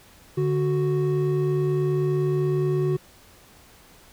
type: tone pair together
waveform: triangle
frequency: 146.49 / 370 Hz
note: D3 / F#4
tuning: -4 / 0 cents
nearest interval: octave + major third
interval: 1604 cents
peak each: -21 dBFS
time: 0.37-2.97 s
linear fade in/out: 10 ms
effects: pink hiss -52 dBFS RMS until 4.12 s